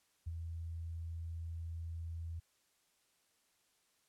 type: tone with ADSR envelope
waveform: sine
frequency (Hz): 82.9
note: E2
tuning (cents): +10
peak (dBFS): -36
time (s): 0.26-2.4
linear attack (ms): 15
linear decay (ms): 30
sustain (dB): -4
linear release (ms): 11
effects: white hiss -75 dBFS RMS until 4.08 s + low-pass 11000 Hz 12 dB/octave